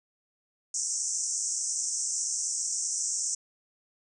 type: band-pass noise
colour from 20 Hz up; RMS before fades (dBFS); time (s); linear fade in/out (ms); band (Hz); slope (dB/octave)
pink; -31; 0.74-3.35; 5; 5600 to 8500; 96
effects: none